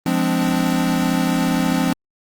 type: chord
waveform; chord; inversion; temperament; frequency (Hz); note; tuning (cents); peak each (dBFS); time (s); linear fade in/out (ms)
square; D half-diminished seventh; first; equal with one note detuned; 174.61 / 207.7 / 258.8 / 293.7; F3 / Ab3 / C4 / D4; 0 / 0 / -19 / 0; -22 / -25 / -21 / -25; 0.06-1.93; 2
effects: Opus 32 kbps